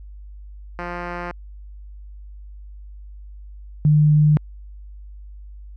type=tone pair in turn; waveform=5% pulse / sine; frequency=175.1 / 150.6 Hz; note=F3 / D3; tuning=+5 / +44 cents; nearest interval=minor third; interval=261 cents; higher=first; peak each=-15 / -11 dBFS; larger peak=second; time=0.79-1.31 / 3.85-4.37 s; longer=neither; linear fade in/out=0 ms; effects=added 50 Hz sine -36 dBFS peak until 5.76 s + low-pass 2000 Hz 12 dB/octave